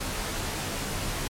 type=noise with comb filter; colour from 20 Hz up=pink; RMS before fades=-31 dBFS; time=0-1.28 s; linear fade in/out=10 ms; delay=17 ms; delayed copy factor=-0.8; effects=low-pass 12000 Hz 12 dB/octave + MP3 96 kbps